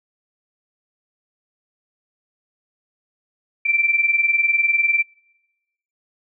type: tone pair together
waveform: sine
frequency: 2329 / 2349 Hz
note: D7 / D7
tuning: -15 / 0 cents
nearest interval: unison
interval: 15 cents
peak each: -21 / -17 dBFS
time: 3.65-5.03 s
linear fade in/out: 10 ms
effects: noise-tail reverb RT60 1.0 s tail -26 dB re dry